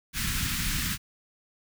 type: band-stop noise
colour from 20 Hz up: pink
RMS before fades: -29 dBFS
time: 0.13-0.98 s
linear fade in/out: 50 ms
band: 230 to 1400 Hz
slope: 24 dB/octave
effects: none